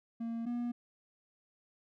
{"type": "tone pair in turn", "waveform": "triangle", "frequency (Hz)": [230.4, 240.2], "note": ["A#3", "B3"], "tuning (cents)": [-20, -48], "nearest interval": "minor second", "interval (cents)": 72, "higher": "second", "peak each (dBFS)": [-33, -31], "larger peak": "second", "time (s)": [[0.2, 0.46], [0.46, 0.72]], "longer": "neither", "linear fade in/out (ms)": 10, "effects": []}